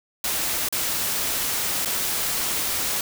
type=noise with dropouts; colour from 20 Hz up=white; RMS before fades=-25 dBFS; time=0.24-3.01 s; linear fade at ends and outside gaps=2 ms; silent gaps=0.687-0.725 / 1.849-1.857 s; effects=none